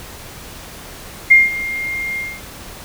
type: tone with ADSR envelope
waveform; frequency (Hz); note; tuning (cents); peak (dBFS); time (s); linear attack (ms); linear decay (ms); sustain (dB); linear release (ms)
sine; 2119; C7; +21; -3; 1.3-2.42; 15; 180; -17; 240
effects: pink hiss -35 dBFS RMS until 2.84 s